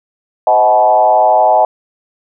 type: tone with frequency modulation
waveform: sine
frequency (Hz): 745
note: F#5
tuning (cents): +12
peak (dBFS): -6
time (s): 0.47-1.65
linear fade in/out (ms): 2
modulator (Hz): 112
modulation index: 1.4
effects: none